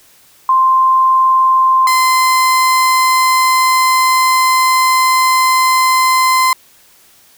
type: tone pair in turn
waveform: sine / 35% pulse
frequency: 1046.5 / 1033.9 Hz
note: C6 / C6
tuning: 0 / -21 cents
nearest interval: unison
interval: 21 cents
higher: first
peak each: -7 dBFS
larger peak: neither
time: 0.49-1.87 / 1.87-6.53 s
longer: second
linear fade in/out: 2 ms
effects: white hiss -47 dBFS RMS until 7.37 s